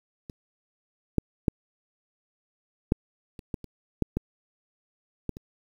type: clicks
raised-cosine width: 3 ms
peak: -27 / -9 / -8 / -7 / -29 / -17 / -28 / -10 / -13 / -16 / -27 dBFS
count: 11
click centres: 0.298 / 1.183 / 1.482 / 2.921 / 3.392 / 3.542 / 3.643 / 4.023 / 4.17 / 5.293 / 5.369 s
effects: 8-bit